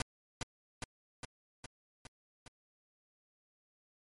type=noise with echo; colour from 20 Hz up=pink; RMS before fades=-34 dBFS; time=0-0.02 s; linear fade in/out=2 ms; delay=410 ms; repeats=6; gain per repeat=-3 dB; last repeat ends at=2.48 s; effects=MP3 48 kbps